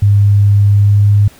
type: tone with pitch glide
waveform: sine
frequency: 101.5 to 102.38 Hz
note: G#2 to G#2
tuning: -39 to -24 cents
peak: -5 dBFS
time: 0.02-1.28 s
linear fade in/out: 5 ms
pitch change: +15 cents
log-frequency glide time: 0.72-1.07 s
effects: pink hiss -42 dBFS RMS until 1.39 s